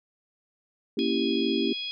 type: chord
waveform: sine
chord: A# diminished seventh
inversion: none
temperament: equal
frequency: 233.1 / 277.2 / 329.6 / 392 Hz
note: A#3 / C#4 / E4 / G4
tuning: 0 / 0 / 0 / 0 cents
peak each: -29 dBFS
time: 0.97-1.73 s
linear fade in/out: 5 ms
type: harmonic tone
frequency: 830.6 Hz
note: G#5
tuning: in tune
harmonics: 3 / 4 / 5 / 6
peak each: -39 / -32 / -45 / -40 dBFS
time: 0.99-1.91 s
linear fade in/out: 0 ms
effects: none